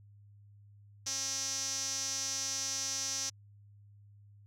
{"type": "tone with band-pass filter", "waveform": "sawtooth", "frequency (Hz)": 270, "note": "C#4", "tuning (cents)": -45, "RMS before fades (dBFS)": -36, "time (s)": [1.06, 3.3], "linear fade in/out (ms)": 10, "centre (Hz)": 5900, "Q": 6, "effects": ["added 102 Hz sine -55 dBFS peak until 4.46 s"]}